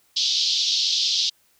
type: band-pass noise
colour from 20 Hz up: pink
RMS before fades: -22 dBFS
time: 0.16-1.3 s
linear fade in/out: 10 ms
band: 3300 to 5500 Hz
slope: 48 dB/octave
effects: white hiss -62 dBFS RMS until 1.59 s